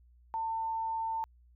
sine tone, 898 Hz, A5, 35 cents sharp, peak -31 dBFS, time 0.34-1.24 s, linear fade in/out 0 ms, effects added 60 Hz sine -58 dBFS peak until 1.55 s

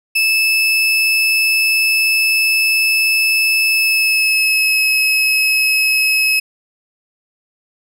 35% pulse tone with pitch glide, 2617 to 2571 Hz, E7 to E7, -13 to -44 cents, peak -10 dBFS, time 0.15-6.4 s, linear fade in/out 10 ms, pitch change -31 cents, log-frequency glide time 3.67-4.81 s, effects none

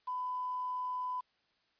sine tone with quantisation, 1002 Hz, B5, 25 cents sharp, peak -34 dBFS, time 0.07-1.21 s, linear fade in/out 10 ms, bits 9, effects white hiss -74 dBFS RMS until 1.79 s + resampled to 11025 Hz

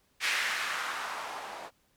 violet noise with low-pass filter sweep, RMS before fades -34 dBFS, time 0.2-1.71 s, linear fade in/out 50 ms, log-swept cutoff 2200 to 690 Hz, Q 1.8, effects pink hiss -70 dBFS RMS until 1.96 s

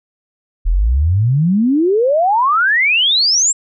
sine exponential sweep, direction up, 38 to 7730 Hz, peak -10 dBFS, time 0.65-3.53 s, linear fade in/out 20 ms, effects none

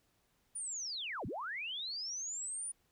sine linear two-way sweep, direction down then up, 9650 to 70.5 to 9650 Hz, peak -38 dBFS, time 0.55-2.72 s, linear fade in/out 10 ms, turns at 1.26 s, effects pink hiss -75 dBFS RMS until 2.91 s

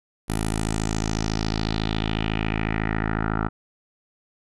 10% pulse tone with low-pass filter sweep, 54 Hz, A1, 32 cents flat, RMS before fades -25 dBFS, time 0.28-3.49 s, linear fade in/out 20 ms, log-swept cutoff 11000 to 1300 Hz, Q 3.3, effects none

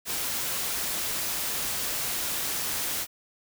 white noise, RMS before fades -30 dBFS, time 0.05-3.07 s, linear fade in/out 50 ms, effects none

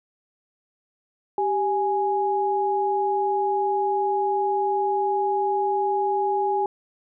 sine tone pair together, 392 / 830.6 Hz, G4 / G#5, 0 / 0 cents, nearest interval octave + minor second, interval 1300 cents, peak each -24 / -22 dBFS, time 1.38-6.66 s, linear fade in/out 2 ms, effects none

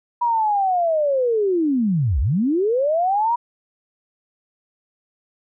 sine linear two-way sweep, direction down then up, 971 to 55 to 971 Hz, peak -16 dBFS, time 0.21-3.36 s, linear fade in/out 10 ms, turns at 2.2 s, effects none

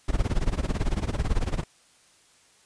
brown noise with tremolo, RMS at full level -22 dBFS, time 0.08-1.64 s, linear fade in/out 5 ms, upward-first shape sine, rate 18 Hz, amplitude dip 90%, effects white hiss -59 dBFS RMS until 2.65 s + resampled to 22050 Hz

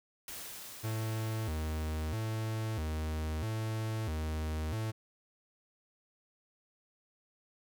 white noise with exponential decay, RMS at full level -43 dBFS, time 0.28-4.47 s, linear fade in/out 1 ms, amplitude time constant 910 ms
45% pulse tone with vibrato, 92.9 Hz, F#2, 7 cents sharp, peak -33 dBFS, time 0.83-4.92 s, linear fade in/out 20 ms, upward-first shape square, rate 0.77 Hz, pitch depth 300 cents each way
effects none

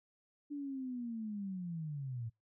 sine linear sweep, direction down, 293.7 to 110 Hz, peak -38 dBFS, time 0.5-2.3 s, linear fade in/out 20 ms, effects noise-tail reverb RT60 0.2 s tail -26 dB re dry

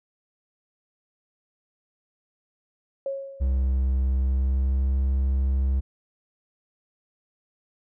sine tone with exponential decay, 547 Hz, C#5, 23 cents flat, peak -24 dBFS, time 3.06-3.8 s, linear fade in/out 2 ms, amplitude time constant 160 ms
triangle tone with pitch glide, 65.41 to 66.71 Hz, C2 to C2, 0 to +34 cents, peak -18 dBFS, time 3.4-5.81 s, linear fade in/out 20 ms, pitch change +34 cents, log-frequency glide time 4.13-4.96 s
effects none

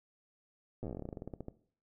slowing click train, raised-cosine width 2 ms, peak -28 dBFS, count 22, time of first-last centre 0.83-1.484 s, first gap 8 ms, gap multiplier 1.12, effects noise-tail reverb RT60 0.5 s tail -17 dB re dry

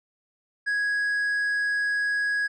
triangle tone, 1661.2 Hz, G#6, in tune, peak -21 dBFS, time 0.66-2.48 s, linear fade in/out 20 ms, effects resampled to 24000 Hz

